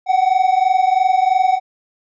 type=tone pair together; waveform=triangle; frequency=740 / 763 Hz; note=F#5 / G5; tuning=0 / -47 cents; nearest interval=minor second; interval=53 cents; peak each=-13 dBFS; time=0.06-1.6 s; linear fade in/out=50 ms; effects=resampled to 16000 Hz